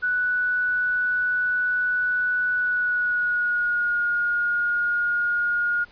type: tone with pitch glide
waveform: sine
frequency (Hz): 1480 to 1430.4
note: F#6 to F6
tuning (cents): 0 to +41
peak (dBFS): -20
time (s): 0.02-5.85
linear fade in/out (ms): 20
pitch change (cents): -59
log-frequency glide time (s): 2.54-4.03
effects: pink hiss -52 dBFS RMS until 5.91 s + resampled to 11025 Hz